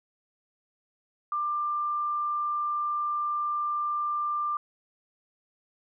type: tone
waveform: sine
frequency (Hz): 1189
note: D6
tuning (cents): +21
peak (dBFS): -26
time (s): 1.32-4.57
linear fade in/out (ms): 2
effects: none